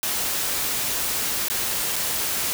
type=noise with dropouts; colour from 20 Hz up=white; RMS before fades=-25 dBFS; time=0.03-2.53 s; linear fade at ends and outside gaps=0 ms; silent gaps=1.484-1.5 / 1.958-1.963 s; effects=none